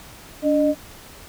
sine tone pair together, 289.4 / 610 Hz, D4 / D#5, -25 / -34 cents, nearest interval octave + minor second, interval 1291 cents, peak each -18 dBFS, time 0.42-0.75 s, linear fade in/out 50 ms, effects pink hiss -43 dBFS RMS until 1.28 s

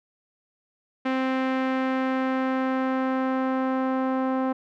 sawtooth tone with low-pass filter sweep, 261.6 Hz, C4, in tune, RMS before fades -25 dBFS, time 1.05-4.53 s, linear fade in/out 10 ms, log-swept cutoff 2300 to 1100 Hz, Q 1.2, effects none

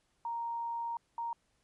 sine tone bursts at uneven times, 932.3 Hz, A#5, in tune, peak -34 dBFS, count 2, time 0.25-0.97 / 1.18-1.33 s, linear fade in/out 2 ms, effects pink hiss -75 dBFS RMS until 1.63 s + resampled to 24000 Hz

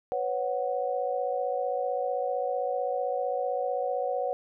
sine chord, B suspended second, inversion none, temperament equal with one note detuned, 498.8 / 554.4 / 740 Hz, B4 / C#5 / F#5, +17 / 0 / 0 cents, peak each -31 dBFS, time 0.12-4.33 s, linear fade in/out 0 ms, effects none

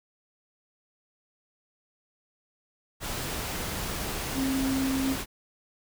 sine tone in noise, 266.8 Hz, C4, 34 cents sharp, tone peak -25 dBFS, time 4.34-5.17 s, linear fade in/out 50 ms, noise pink, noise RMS -33 dBFS, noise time 3-5.26 s, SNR +5 dB, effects none

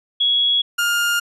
sine / 30% pulse tone pair in turn, 3343 / 1410.8 Hz, G#7 / F6, +11 / +17 cents, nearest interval octave + minor third, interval 1494 cents, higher first, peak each -14 dBFS, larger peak neither, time 0.2-0.62 / 0.78-1.2 s, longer neither, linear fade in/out 10 ms, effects resampled to 32000 Hz

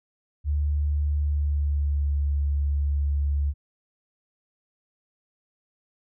sine tone with pitch glide, 73.42 to 71.54 Hz, D2 to D2, 0 to -45 cents, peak -21 dBFS, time 0.44-3.54 s, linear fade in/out 50 ms, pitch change -45 cents, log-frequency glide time 1.2-2.13 s, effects none

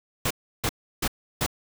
pink noise bursts, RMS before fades -25 dBFS, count 4, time 0.25-1.464 s, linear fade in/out 5 ms, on 56 ms, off 330 ms, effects none

